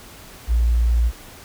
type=tone; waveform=sine; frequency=58.27 Hz; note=A#1; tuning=in tune; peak=-14 dBFS; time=0.47-1.12 s; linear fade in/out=50 ms; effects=pink hiss -42 dBFS RMS until 1.44 s